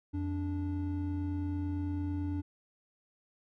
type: tone pair together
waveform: triangle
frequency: 87.31 / 290.9 Hz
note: F2 / D4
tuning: 0 / -16 cents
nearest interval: octave + major sixth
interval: 2084 cents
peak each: -32 / -33 dBFS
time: 0.13-2.42 s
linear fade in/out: 20 ms
effects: none